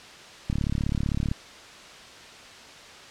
click train, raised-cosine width 5 ms, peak -14 dBFS, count 30, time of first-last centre 0.5-1.315 s, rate 35.6 Hz, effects white hiss -45 dBFS RMS until 3.1 s + low-pass 5000 Hz 12 dB/octave

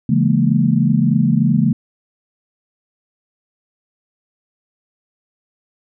sine chord, A# half-diminished seventh, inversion first, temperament just, 139.85 / 167.82 / 209.8 / 233.1 Hz, C#3 / E3 / G#3 / A#3, +16 / +31 / +18 / 0 cents, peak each -17 dBFS, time 0.09-1.73 s, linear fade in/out 5 ms, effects none

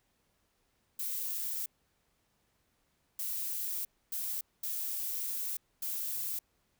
violet noise bursts at uneven times, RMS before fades -36 dBFS, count 5, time 0.99-1.66 / 3.19-3.85 / 4.12-4.41 / 4.63-5.57 / 5.82-6.39 s, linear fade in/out 5 ms, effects pink hiss -75 dBFS RMS until 6.79 s

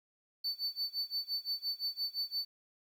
triangle tone with tremolo, 4515 Hz, C#8, 31 cents sharp, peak -30 dBFS, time 0.44-2.45 s, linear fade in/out 5 ms, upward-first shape sine, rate 5.8 Hz, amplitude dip 95%, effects 11-bit

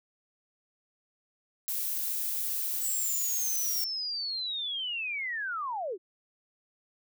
violet noise, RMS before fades -32 dBFS, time 1.68-3.84 s, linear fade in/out 0 ms
sine linear sweep, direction down, 7902 to 329.6 Hz, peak -31 dBFS, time 2.8-5.98 s, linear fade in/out 50 ms
effects none

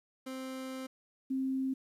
30% pulse / sine tone pair in turn, 261.6 / 264.6 Hz, C4 / C4, 0 / +20 cents, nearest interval unison, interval 20 cents, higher second, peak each -36 / -30 dBFS, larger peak second, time 0.26-0.87 / 1.3-1.74 s, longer first, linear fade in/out 10 ms, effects resampled to 32000 Hz + 11-bit

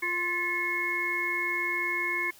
harmonic tone with a mistuned harmonic, 349.2 Hz, F4, in tune, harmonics 1 / 3 / 5 / 6, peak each -38 / -36 / -34 / -28 dBFS, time 0.02-2.31 s, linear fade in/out 10 ms, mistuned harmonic 6, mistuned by +62 cents, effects white hiss -54 dBFS RMS until 2.39 s

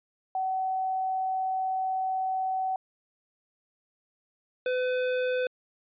sine / square tone pair in turn, 756 / 504.6 Hz, F#5 / B4, +37 / +37 cents, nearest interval perfect fifth, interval 700 cents, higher first, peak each -26 dBFS, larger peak neither, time 0.35-2.76 / 4.66-5.47 s, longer first, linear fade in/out 2 ms, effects resampled to 8000 Hz

